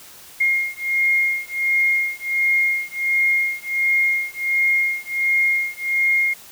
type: beating tone pair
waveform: sine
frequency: 2136 / 2137.4 Hz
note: C7 / C7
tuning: +35 / +36 cents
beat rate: 1.4 Hz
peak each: -20 / -20 dBFS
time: 0.4-6.34 s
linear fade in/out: 10 ms
effects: white hiss -43 dBFS RMS until 6.51 s